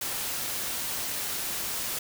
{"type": "noise", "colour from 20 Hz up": "white", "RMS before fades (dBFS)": -32, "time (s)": [0.01, 1.99], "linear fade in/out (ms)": 5, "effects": []}